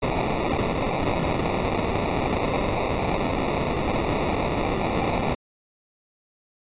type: noise with sample-and-hold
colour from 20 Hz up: violet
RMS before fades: -24 dBFS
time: 0.02-5.35 s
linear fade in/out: 10 ms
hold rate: 1575 Hz
effects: resampled to 8000 Hz

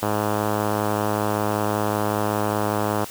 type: tone with low-pass filter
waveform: 5% pulse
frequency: 105.2 Hz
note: G#2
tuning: 23 cents sharp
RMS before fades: -23 dBFS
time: 0.02-3.05 s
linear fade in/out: 10 ms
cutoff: 1400 Hz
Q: 0.74
effects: white hiss -38 dBFS RMS until 3.1 s

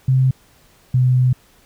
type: tone pair in turn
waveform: sine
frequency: 130.81 / 126.94 Hz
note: C3 / B2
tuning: 0 / +48 cents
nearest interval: minor second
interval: 52 cents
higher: first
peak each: -11 dBFS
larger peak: neither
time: 0.08-0.31 / 0.94-1.33 s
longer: second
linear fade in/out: 5 ms
effects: pink hiss -53 dBFS RMS until 1.65 s

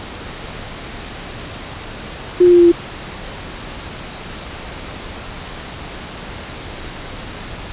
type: tone with pitch steps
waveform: sine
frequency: 357 / 353.3 / 349.7 / 346 / 342.5 Hz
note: F4 / F4 / F4 / F4 / F4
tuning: +38 / +20 / +2 / -16 / -34 cents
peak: -5 dBFS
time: 2.4-2.72 s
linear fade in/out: 10 ms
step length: 64 ms
effects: pink hiss -30 dBFS RMS until 7.72 s + resampled to 8000 Hz

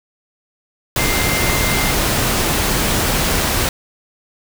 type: tone in noise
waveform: sine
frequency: 2093 Hz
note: C7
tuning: in tune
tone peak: -23 dBFS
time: 0.98-1.91 s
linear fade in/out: 2 ms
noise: pink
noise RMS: -17 dBFS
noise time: 0.96-3.69 s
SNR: -9 dB
effects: none

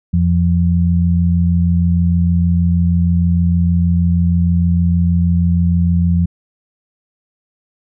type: tone pair together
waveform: sine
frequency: 86.4 / 172.8 Hz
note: F2 / F3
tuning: -18 / -18 cents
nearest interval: octave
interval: 1200 cents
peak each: -13 dBFS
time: 0.13-6.26 s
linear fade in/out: 10 ms
effects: none

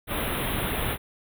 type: band-stop noise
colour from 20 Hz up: pink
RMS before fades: -28 dBFS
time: 0.07-0.98 s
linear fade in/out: 50 ms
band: 3800 to 9400 Hz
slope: 96 dB/octave
effects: none

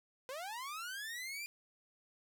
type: linear sweep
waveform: sawtooth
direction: up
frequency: 493.9 to 2416 Hz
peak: -38 dBFS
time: 0.29-1.46 s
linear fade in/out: 0 ms
effects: none

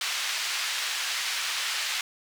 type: band-pass noise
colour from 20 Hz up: white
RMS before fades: -30 dBFS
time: 0.01-2.01 s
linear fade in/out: 2 ms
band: 1400 to 4500 Hz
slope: 12 dB/octave
effects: none

